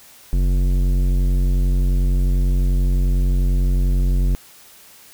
sine tone with tanh clipping, 45.66 Hz, F#1, 22 cents flat, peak -16 dBFS, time 0.33-4.35 s, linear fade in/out 0 ms, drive 14 dB, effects white hiss -46 dBFS RMS until 5.13 s

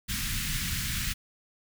pink band-stop noise, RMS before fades -31 dBFS, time 0.08-1.14 s, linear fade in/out 20 ms, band 200 to 1600 Hz, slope 24 dB/octave, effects none

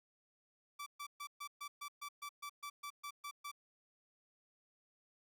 sawtooth tone bursts, 1160 Hz, D6, 22 cents flat, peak -40 dBFS, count 14, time 0.79-3.516 s, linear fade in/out 10 ms, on 74 ms, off 130 ms, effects none

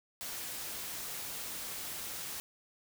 white noise, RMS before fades -41 dBFS, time 0.21-2.4 s, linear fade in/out 0 ms, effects none

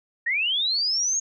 sine linear sweep, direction up, 1807 to 6645 Hz, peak -21 dBFS, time 0.26-1.2 s, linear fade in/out 10 ms, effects none

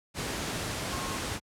sine tone in noise, 1077 Hz, C6, 50 cents sharp, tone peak -39 dBFS, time 0.88-1.2 s, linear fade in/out 50 ms, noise pink, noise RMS -33 dBFS, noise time 0.14-1.4 s, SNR -9 dB, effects high-pass 60 Hz 12 dB/octave + low-pass 10000 Hz 12 dB/octave

